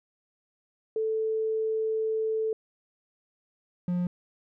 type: tone pair in turn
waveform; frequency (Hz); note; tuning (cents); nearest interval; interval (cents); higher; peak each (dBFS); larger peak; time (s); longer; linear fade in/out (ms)
sine / triangle; 440 / 177.67; A4 / F3; 0 / +30; octave + major third; 1570; first; -25 / -23; second; 0.96-2.53 / 3.88-4.07; first; 2
effects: none